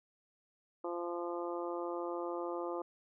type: harmonic tone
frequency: 173.1 Hz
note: F3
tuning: 15 cents flat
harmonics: 2 / 3 / 4 / 5 / 6 / 7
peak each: -39 / -41 / -46 / -46 / -47 / -47 dBFS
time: 0.84-2.82 s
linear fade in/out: 5 ms
effects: none